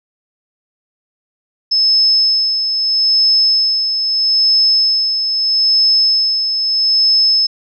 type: tone with tremolo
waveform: sine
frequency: 5220 Hz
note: E8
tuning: 18 cents flat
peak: -8 dBFS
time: 1.71-7.47 s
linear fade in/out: 10 ms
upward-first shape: sine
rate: 0.78 Hz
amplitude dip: 50%
effects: none